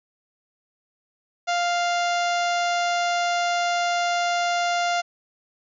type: harmonic tone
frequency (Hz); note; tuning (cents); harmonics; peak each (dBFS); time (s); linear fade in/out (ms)
698.5; F5; 0; 1 / 2 / 3 / 4 / 5 / 6 / 7 / 8 / 9 / 10; -22 / -28 / -32 / -34 / -36 / -38 / -39 / -40 / -41 / -42; 1.47-5.02; 20
effects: none